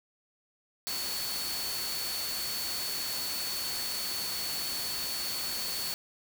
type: tone in noise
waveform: sine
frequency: 4435 Hz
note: C#8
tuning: in tune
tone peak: -35 dBFS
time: 0.87-5.94 s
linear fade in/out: 0 ms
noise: white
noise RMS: -36 dBFS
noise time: 0.87-5.94 s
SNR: -2 dB
effects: none